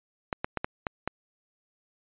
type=clicks; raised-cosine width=0.5 ms; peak=-13 dBFS; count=6; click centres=0.328 / 0.445 / 0.573 / 0.645 / 0.868 / 1.076 s; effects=resampled to 8000 Hz